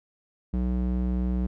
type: tone with band-pass filter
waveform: square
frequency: 61.74 Hz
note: B1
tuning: in tune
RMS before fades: -26 dBFS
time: 0.53-1.47 s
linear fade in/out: 10 ms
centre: 150 Hz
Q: 1.2
effects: none